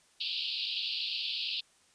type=band-pass noise; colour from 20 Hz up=white; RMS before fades=-35 dBFS; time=0.2-1.61 s; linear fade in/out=10 ms; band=2600 to 4700 Hz; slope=96 dB/octave; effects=white hiss -65 dBFS RMS until 1.94 s + resampled to 22050 Hz